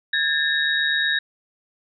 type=tone cluster; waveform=sine; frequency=1639 / 1787 / 3789 Hz; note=G#6 / A6 / A#7; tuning=-23 / +26 / +27 cents; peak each=-23 dBFS; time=0.13-1.19 s; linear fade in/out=5 ms; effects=none